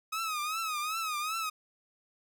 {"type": "tone with vibrato", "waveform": "sawtooth", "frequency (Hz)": 1262, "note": "D#6", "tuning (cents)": 24, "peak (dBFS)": -28, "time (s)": [0.12, 1.5], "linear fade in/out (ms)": 10, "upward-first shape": "triangle", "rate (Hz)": 2.6, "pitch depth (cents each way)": 120, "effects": []}